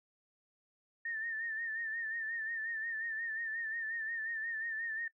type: tone with vibrato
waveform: sine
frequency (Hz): 1805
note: A6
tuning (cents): +44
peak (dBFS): -36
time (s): 1.05-5.08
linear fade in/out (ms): 5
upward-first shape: sine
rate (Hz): 5.6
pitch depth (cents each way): 58
effects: noise-tail reverb RT60 0.1 s tail -20 dB re dry